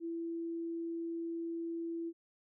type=tone; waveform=sine; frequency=333.9 Hz; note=E4; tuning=22 cents sharp; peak=-36 dBFS; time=0-2.13 s; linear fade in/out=50 ms; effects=none